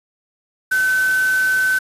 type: tone in noise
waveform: sine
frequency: 1523 Hz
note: F#6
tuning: 50 cents sharp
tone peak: -14 dBFS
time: 0.71-1.79 s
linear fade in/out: 10 ms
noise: white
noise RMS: -30 dBFS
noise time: 0.71-1.79 s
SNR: +13 dB
effects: resampled to 32000 Hz